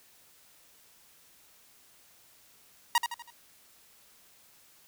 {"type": "tone with echo", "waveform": "sawtooth", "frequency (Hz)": 948, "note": "A#5", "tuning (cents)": 29, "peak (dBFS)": -17, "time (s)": [2.95, 2.98], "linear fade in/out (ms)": 2, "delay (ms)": 81, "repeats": 4, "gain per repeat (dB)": -7, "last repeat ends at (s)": 3.304, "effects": ["white hiss -60 dBFS RMS until 4.87 s"]}